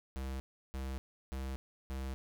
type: tone bursts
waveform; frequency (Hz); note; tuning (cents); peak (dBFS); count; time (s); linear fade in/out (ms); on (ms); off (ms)
square; 66.2; C2; +21; -38; 4; 0.16-2.14; 0; 240; 340
effects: 12-bit